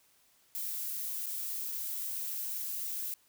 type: noise with dropouts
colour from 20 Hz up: violet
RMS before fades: -37 dBFS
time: 0.55-3.14 s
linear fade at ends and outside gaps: 0 ms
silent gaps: 1.26-1.266 / 1.717-1.722 s
effects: white hiss -67 dBFS RMS until 3.28 s